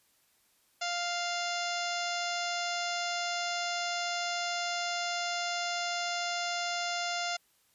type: harmonic tone with a mistuned harmonic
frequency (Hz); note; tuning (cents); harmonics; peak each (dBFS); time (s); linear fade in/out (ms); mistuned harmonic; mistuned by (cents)
698.5; F5; 0; 1 / 2 / 3 / 4 / 5 / 6 / 7 / 8 / 9 / 10; -35 / -38 / -40 / -41 / -42 / -43 / -43 / -44 / -45 / -45; 0.81-7.37; 10; 8; -73
effects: white hiss -69 dBFS RMS until 7.74 s + resampled to 32000 Hz